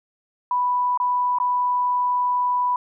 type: tone with dropouts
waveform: sine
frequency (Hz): 988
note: B5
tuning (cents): 0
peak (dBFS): -18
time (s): 0.51-2.76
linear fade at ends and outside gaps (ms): 2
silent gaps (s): 0.975-1 / 1.386-1.4
effects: none